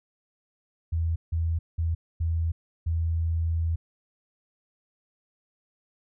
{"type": "tone bursts at uneven times", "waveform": "sine", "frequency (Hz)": 82.41, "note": "E2", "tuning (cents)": 0, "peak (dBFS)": -23, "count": 5, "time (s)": [[0.92, 1.16], [1.32, 1.59], [1.78, 1.95], [2.2, 2.52], [2.86, 3.76]], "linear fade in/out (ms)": 10, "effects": []}